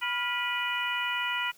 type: harmonic tone with a mistuned harmonic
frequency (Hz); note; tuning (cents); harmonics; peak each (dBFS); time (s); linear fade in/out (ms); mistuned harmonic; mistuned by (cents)
489.9; B4; -14; 2 / 3 / 4 / 5 / 6; -34 / -34 / -34 / -34 / -34; 0.01-1.52; 20; 3; -75
effects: white hiss -58 dBFS RMS until 1.57 s